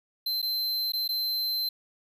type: tone with dropouts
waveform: square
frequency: 4100 Hz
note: C8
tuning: 36 cents flat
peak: -27 dBFS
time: 0.26-1.69 s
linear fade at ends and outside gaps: 5 ms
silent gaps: 0.418-0.426 / 0.921-0.934 / 1.078-1.089 s
effects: none